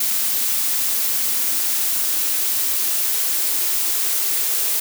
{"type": "noise with high-pass filter sweep", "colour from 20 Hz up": "blue", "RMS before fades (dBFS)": -20, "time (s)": [0, 4.8], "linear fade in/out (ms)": 5, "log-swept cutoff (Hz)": [210, 390], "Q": 3.3, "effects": []}